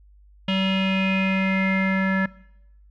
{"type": "tone with low-pass filter sweep", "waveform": "square", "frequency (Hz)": 191, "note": "G3", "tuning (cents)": -45, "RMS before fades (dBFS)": -22, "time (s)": [0.48, 2.26], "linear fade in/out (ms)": 5, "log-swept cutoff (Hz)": [3000, 1800], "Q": 7.7, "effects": ["noise-tail reverb RT60 0.8 s tail -21 dB re dry", "added 50 Hz sine -49 dBFS peak until 2.9 s"]}